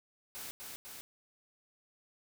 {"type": "noise with echo", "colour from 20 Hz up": "white", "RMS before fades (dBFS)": -44, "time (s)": [0.35, 0.51], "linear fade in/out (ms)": 0, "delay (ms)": 250, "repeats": 2, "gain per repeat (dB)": -2, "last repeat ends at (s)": 1.01, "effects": []}